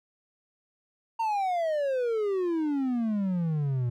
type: exponential sweep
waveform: triangle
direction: down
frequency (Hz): 926 to 118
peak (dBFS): -23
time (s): 1.19-3.9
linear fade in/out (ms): 10
effects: none

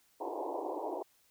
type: band-pass noise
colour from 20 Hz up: pink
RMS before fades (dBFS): -38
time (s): 0.2-1.03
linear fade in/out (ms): 10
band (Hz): 300 to 1000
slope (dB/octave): 96
effects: white hiss -69 dBFS RMS until 1.3 s

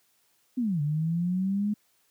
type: linear two-way sweep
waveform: sine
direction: down then up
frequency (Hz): 260.9 to 143.8 to 211.8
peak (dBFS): -24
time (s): 0.57-1.74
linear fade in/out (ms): 10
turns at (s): 0.81
effects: white hiss -68 dBFS RMS until 2.1 s + high-pass 80 Hz 12 dB/octave

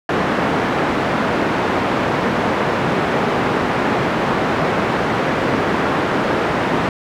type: band-pass noise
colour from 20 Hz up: pink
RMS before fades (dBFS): -18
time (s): 0.09-6.89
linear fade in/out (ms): 2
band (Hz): 180 to 1700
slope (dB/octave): 12
effects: none

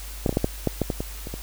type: clicks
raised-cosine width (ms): 2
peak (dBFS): -8 / -7 / -19 / -6 / -7 / -7 / -8 / -11 / -14 / -20 / -18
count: 11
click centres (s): 0.262 / 0.293 / 0.327 / 0.371 / 0.444 / 0.673 / 0.817 / 0.902 / 1.005 / 1.271 / 1.34
effects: added 50 Hz sine -35 dBFS peak until 1.42 s + white hiss -41 dBFS RMS until 1.42 s

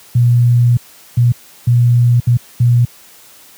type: tone bursts at uneven times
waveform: sine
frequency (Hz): 120.6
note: B2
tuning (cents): -41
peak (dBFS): -6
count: 5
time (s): 0.15-0.77 / 1.17-1.32 / 1.67-2.2 / 2.27-2.37 / 2.6-2.85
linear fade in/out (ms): 5
effects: white hiss -42 dBFS RMS until 3.57 s + high-pass 80 Hz 12 dB/octave

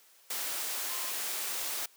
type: tone in noise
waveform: sine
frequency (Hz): 1046.5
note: C6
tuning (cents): 0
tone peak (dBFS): -46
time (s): 0.89-1.1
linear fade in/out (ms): 5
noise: white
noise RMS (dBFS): -35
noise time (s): 0.3-1.86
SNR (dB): -14
effects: white hiss -61 dBFS RMS until 1.96 s + high-pass 400 Hz 12 dB/octave

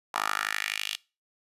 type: tone with high-pass filter sweep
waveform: 10% pulse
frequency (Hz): 51.91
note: G#1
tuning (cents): 0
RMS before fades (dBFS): -31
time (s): 0.14-0.96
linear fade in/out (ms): 5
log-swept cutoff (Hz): 1000 to 3200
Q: 2.9
effects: noise-tail reverb RT60 0.3 s tail -22 dB re dry + resampled to 32000 Hz

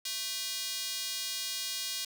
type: tone with high-pass filter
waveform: square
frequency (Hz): 220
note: A3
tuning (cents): 0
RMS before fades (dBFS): -36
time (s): 0.05-2.05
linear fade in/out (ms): 5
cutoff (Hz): 4000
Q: 1.5
effects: 10-bit

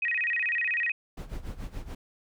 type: tone with vibrato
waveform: sine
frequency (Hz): 2184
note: C#7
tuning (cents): -26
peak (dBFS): -25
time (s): 0.02-0.92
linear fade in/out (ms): 5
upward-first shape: square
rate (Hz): 16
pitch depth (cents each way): 250
type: noise with tremolo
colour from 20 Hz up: brown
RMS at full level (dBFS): -34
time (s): 1.17-1.95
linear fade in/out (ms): 5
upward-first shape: sine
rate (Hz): 7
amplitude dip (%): 80
effects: none

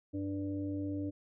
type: harmonic tone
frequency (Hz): 98.1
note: G2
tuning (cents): +2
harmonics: 1 / 3 / 5 / 6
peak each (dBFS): -40 / -35 / -48 / -49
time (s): 0.13-1.11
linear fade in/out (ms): 20
effects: none

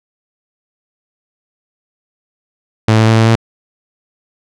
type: tone with pitch steps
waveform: sawtooth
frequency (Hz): 110 / 110.83 / 111.66 / 112.51 / 113.35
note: A2 / A2 / A2 / A2 / A#2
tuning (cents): 0 / +13 / +26 / +39 / -48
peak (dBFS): -3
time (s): 2.88-3.355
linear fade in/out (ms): 5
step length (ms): 95
effects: low-pass 6000 Hz 12 dB/octave

